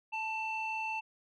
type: tone pair together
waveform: sine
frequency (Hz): 880 / 2674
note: A5 / E7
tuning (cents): 0 / +24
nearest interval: octave + perfect fifth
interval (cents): 1924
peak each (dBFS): -35 / -35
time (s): 0.12-1.01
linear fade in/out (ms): 20
effects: tanh soft clip ceiling -28 dBFS